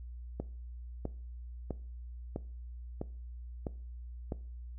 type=click train; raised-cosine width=2 ms; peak=-22 dBFS; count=7; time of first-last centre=0.4-4.322 s; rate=1.53 Hz; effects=noise-tail reverb RT60 0.4 s tail -19 dB re dry + added 60 Hz sine -42 dBFS peak until 4.78 s